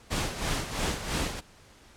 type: noise with tremolo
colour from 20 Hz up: pink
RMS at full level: -28 dBFS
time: 0.1-1.41 s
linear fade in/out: 20 ms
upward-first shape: sine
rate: 3 Hz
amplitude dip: 65%
effects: pink hiss -55 dBFS RMS until 1.96 s + low-pass 9000 Hz 12 dB/octave